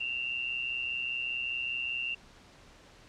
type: tone pair together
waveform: sine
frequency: 2645 / 2770 Hz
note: E7 / F7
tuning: +5 / -15 cents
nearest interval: minor second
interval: 80 cents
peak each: -38 / -32 dBFS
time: 0-2.15 s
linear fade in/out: 10 ms
effects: pink hiss -56 dBFS RMS until 3.08 s + low-pass 6000 Hz 12 dB/octave